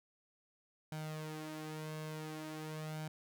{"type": "tone with flanger", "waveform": "sawtooth", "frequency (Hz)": 155.3, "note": "D#3", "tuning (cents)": -3, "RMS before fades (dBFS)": -44, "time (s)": [0.92, 3.08], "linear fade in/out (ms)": 2, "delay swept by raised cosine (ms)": [1.3, 4.6], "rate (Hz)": 0.47, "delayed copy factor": 0.6, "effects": []}